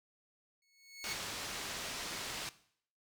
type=tone with exponential growth; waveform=20% pulse; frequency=2202 Hz; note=C#7; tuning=12 cents flat; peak=-32 dBFS; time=0.62-1.13 s; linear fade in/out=2 ms; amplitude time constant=110 ms
type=low-pass noise; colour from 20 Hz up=white; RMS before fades=-42 dBFS; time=1.04-2.49 s; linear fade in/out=0 ms; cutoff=5600 Hz; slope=12 dB/octave
effects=noise-tail reverb RT60 0.6 s tail -17 dB re dry